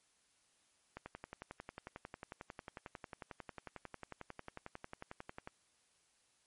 click train, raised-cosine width 0.5 ms, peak -30 dBFS, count 51, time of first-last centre 0.97-5.475 s, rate 11.1 Hz, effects white hiss -74 dBFS RMS until 6.46 s + MP3 48 kbps

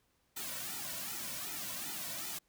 white noise with flanger, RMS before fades -41 dBFS, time 0.36-2.39 s, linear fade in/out 10 ms, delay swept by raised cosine 1.8 to 2.48 ms, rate 2.6 Hz, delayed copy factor -0.9, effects pink hiss -75 dBFS RMS until 2.48 s

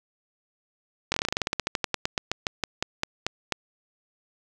slowing click train, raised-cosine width 0.2 ms, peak -7 dBFS, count 26, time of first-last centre 1.12-3.523 s, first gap 21 ms, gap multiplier 1.11, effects 8-bit

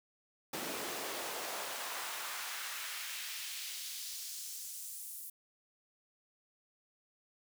pink noise with high-pass filter sweep, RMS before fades -42 dBFS, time 0.53-5.3 s, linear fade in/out 5 ms, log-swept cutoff 280 to 11000 Hz, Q 1.1, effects none

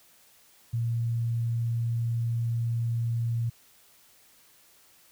sine tone, 116.54 Hz, A#2, in tune, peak -25 dBFS, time 0.73-3.5 s, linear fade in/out 10 ms, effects white hiss -59 dBFS RMS until 5.11 s

